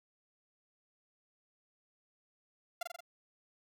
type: tone with echo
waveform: sawtooth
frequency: 692 Hz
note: F5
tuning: 16 cents flat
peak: -31 dBFS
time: 2.81-2.83 s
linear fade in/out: 5 ms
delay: 44 ms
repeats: 4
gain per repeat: -3 dB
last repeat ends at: 3.006 s
effects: none